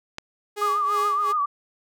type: click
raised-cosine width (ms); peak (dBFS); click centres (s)
0.2; -14; 0.184
type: tone with tremolo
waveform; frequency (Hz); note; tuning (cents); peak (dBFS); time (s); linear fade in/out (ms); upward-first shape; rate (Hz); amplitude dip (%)
sawtooth; 415.1; G#4; -1; -23; 0.56-1.33; 20; sine; 2.8; 85
type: tone with vibrato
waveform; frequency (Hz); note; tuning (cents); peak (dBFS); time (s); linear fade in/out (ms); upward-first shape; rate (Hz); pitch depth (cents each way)
sine; 1186; D6; +17; -20; 0.61-1.46; 10; triangle; 7.1; 95
effects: none